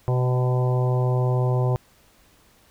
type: harmonic tone with a mistuned harmonic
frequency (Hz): 126.2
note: B2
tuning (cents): +38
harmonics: 1 / 3 / 4 / 5 / 6 / 7 / 8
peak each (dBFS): -19 / -29 / -31 / -33 / -35 / -36 / -37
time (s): 0.08-1.76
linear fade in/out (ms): 0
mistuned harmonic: 5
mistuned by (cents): -23
effects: pink hiss -57 dBFS RMS until 2.7 s